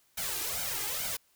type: noise with flanger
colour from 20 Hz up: white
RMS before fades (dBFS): -34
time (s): 0.17-1.17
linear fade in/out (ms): 10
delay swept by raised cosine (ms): 1.3 to 2.5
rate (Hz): 2.3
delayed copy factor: +0.95
effects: white hiss -68 dBFS RMS until 1.35 s